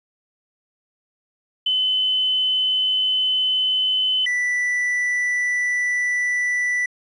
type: tone pair in turn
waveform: sine / triangle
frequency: 3033 / 1971.9 Hz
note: F#7 / B6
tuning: +42 / -3 cents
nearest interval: perfect fifth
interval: 745 cents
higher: first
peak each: -17 dBFS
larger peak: neither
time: 1.66-4.26 / 4.26-6.86 s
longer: neither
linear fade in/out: 5 ms
effects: resampled to 24000 Hz + 9-bit